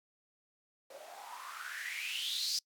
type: noise with band-pass filter sweep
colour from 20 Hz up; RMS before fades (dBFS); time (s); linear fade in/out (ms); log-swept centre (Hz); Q
blue; -40; 0.9-2.59; 5; 530 to 5100; 7.5
effects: noise-tail reverb RT60 0.1 s tail -26 dB re dry